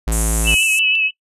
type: tone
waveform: square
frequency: 55.2 Hz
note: A1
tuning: 6 cents sharp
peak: -17 dBFS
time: 0.07-0.55 s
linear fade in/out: 5 ms
type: band-pass noise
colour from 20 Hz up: white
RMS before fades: -24 dBFS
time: 0.12-0.79 s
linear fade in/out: 2 ms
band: 6600 to 11000 Hz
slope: 48 dB/octave
type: tone with vibrato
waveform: sine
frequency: 2609 Hz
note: E7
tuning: 18 cents flat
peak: -14 dBFS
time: 0.44-1.11 s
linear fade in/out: 50 ms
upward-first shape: sine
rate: 6.2 Hz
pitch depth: 34 cents each way
type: tone with tremolo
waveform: sine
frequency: 2960 Hz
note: F#7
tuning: in tune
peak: -18 dBFS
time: 0.47-1.11 s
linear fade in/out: 5 ms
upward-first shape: square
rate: 3.1 Hz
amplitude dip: 65%
effects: noise-tail reverb RT60 0.1 s tail -21 dB re dry + resampled to 32000 Hz